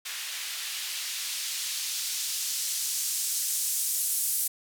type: noise with band-pass filter sweep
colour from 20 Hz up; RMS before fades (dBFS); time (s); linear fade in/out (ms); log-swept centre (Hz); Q
blue; -31; 0.05-4.48; 10; 2200 to 10000; 0.92
effects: none